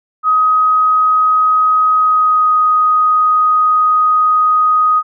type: tone with pitch glide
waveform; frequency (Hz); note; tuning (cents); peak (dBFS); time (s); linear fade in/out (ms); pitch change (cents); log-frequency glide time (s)
sine; 1260 to 1249.1; D#6 to D#6; +21 to +6; -8; 0.23-5.03; 50; -15; 1.96-2.53
effects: none